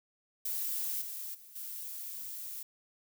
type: noise with level steps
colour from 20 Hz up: violet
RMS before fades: -35 / -41 / -54 / -42 dBFS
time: 0.45-2.63 s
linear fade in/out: 5 ms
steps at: 1.01 / 1.34 / 1.55 s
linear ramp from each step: 10 ms
effects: none